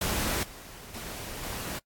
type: noise with level steps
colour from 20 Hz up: pink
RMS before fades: -29 / -46 / -39 / -36 dBFS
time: 0.01-1.79 s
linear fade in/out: 5 ms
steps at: 0.43 / 0.94 / 1.43 s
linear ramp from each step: 2 ms
effects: noise-tail reverb RT60 0.1 s tail -23 dB re dry + AAC 64 kbps